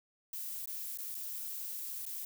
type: noise with dropouts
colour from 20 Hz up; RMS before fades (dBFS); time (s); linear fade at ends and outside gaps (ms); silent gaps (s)
violet; -41; 0.33-2.25; 2; 0.658-0.674 / 0.975-0.985 / 1.145-1.15 / 2.054-2.063
effects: none